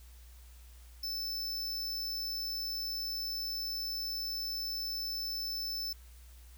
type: tone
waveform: square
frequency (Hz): 5280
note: E8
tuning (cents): +2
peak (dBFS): -35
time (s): 1.03-5.93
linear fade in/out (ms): 5
effects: added 60 Hz sine -51 dBFS peak until 6.57 s + white hiss -62 dBFS RMS until 6.57 s